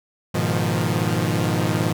sawtooth chord, F half-diminished seventh, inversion first, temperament equal with one note detuned, 103.83 / 121.49 / 155.56 / 174.61 Hz, Ab2 / Cb3 / Eb3 / F3, 0 / -28 / 0 / 0 cents, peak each -21 dBFS, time 0.34-1.93 s, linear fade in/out 10 ms, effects none

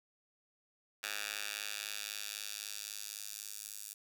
10% pulse tone with high-pass filter sweep, 103.83 Hz, G#2, in tune, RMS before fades -43 dBFS, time 1.03-3.94 s, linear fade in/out 10 ms, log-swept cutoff 1900 to 7900 Hz, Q 0.91, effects none

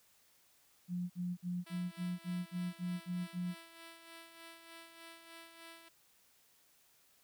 sine tone bursts, 177.8 Hz, F3, 31 cents sharp, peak -35 dBFS, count 10, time 0.88-3.548 s, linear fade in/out 50 ms, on 220 ms, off 52 ms
5% pulse tone with tremolo, 331.3 Hz, E4, 9 cents sharp, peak -39 dBFS, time 1.66-5.89 s, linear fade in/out 10 ms, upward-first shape sine, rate 3.3 Hz, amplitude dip 55%
effects white hiss -69 dBFS RMS until 7.23 s

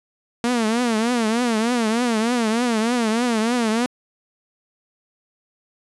sawtooth tone with vibrato, 231.4 Hz, A#3, 13 cents flat, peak -14 dBFS, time 0.44-3.86 s, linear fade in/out 0 ms, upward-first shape triangle, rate 3.3 Hz, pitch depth 150 cents each way, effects resampled to 24000 Hz

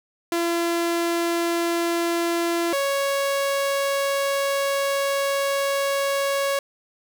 sawtooth tone pair in turn, 340 / 555.2 Hz, F4 / C#5, -46 / +3 cents, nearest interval minor sixth, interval 849 cents, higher second, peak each -17 dBFS, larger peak neither, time 0.32-2.73 / 2.73-6.59 s, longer second, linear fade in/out 2 ms, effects none

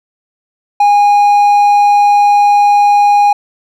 triangle tone, 820 Hz, G#5, 22 cents flat, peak -3 dBFS, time 0.8-3.33 s, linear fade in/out 5 ms, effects none

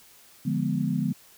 sine chord, D diminished seventh, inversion none, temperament equal, 146.83 / 174.61 / 207.7 / 246.9 Hz, D3 / F3 / Ab3 / Cb4, 0 / 0 / 0 / 0 cents, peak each -29 dBFS, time 0.45-1.13 s, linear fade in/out 10 ms, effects white hiss -54 dBFS RMS until 1.37 s

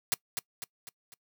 white noise with echo, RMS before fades -27 dBFS, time 0.12-0.14 s, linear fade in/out 0 ms, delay 250 ms, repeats 4, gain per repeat -6 dB, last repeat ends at 1.14 s, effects noise-tail reverb RT60 0.1 s tail -24 dB re dry

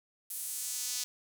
sawtooth tone with high-pass filter sweep, 248 Hz, B3, 7 cents sharp, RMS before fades -37 dBFS, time 0.3-1.04 s, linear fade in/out 5 ms, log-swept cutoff 11000 to 5300 Hz, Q 1.4, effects 9-bit

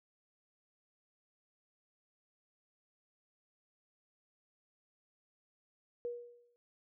sine tone with exponential decay, 479.7 Hz, A#4, 50 cents sharp, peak -34 dBFS, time 6.05-6.56 s, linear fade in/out 0 ms, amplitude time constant 110 ms, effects none

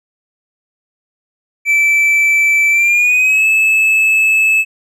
triangle tone with pitch glide, 2322 to 2606 Hz, D7 to E7, -20 to -20 cents, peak -7 dBFS, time 1.65-4.65 s, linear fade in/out 50 ms, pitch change +200 cents, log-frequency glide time 2.7-3.46 s, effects none

